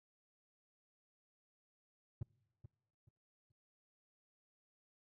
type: tone with echo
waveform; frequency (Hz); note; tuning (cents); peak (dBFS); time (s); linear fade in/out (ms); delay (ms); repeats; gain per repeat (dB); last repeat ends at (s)
triangle; 115.2; A#2; -20; -35; 2.21-2.23; 5; 430; 3; -12; 3.52
effects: noise-tail reverb RT60 1.0 s tail -25 dB re dry